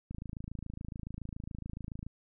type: click train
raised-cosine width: 5 ms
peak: -28 dBFS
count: 54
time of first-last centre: 0.11-2.066 s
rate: 27.1 Hz
effects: none